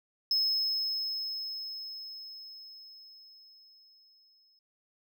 triangle tone with exponential decay, 5180 Hz, E8, 31 cents flat, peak -23 dBFS, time 0.31-4.59 s, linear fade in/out 2 ms, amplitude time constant 930 ms, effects none

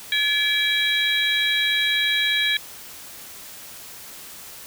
sine tone cluster, 1709 / 2324 / 3282 / 3873 Hz, G#6 / D7 / G#7 / B7, +49 / -19 / -21 / -35 cents, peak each -24 dBFS, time 0.12-2.57 s, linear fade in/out 2 ms, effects white hiss -40 dBFS RMS until 4.66 s

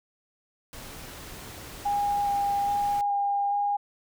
pink noise, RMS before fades -42 dBFS, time 0.73-3.01 s, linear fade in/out 0 ms
sine tone with vibrato, 810 Hz, G#5, 43 cents flat, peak -23 dBFS, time 1.85-3.77 s, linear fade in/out 10 ms, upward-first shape square, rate 1.2 Hz, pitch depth 9 cents each way
effects none

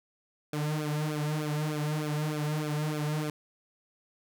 sawtooth tone with flanger, 151.3 Hz, D#3, 48 cents flat, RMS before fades -31 dBFS, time 0.53-3.3 s, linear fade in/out 2 ms, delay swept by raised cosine 1 to 4 ms, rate 3.3 Hz, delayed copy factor -0.95, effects none

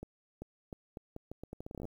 accelerating click train, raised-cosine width 2 ms, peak -29 dBFS, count 18, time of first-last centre 0.03-1.853 s, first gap 390 ms, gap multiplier 0.79, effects 10-bit

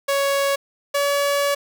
sawtooth tone pair in turn, 557 / 568 Hz, C#5 / C#5, +8 / +42 cents, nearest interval unison, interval 34 cents, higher second, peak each -14 dBFS, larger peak neither, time 0.08-0.56 / 0.94-1.55 s, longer second, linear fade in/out 10 ms, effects 8-bit

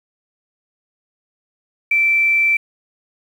sine tone with quantisation, 2335 Hz, D7, 11 cents flat, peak -12 dBFS, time 1.91-2.57 s, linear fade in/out 5 ms, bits 7, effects none

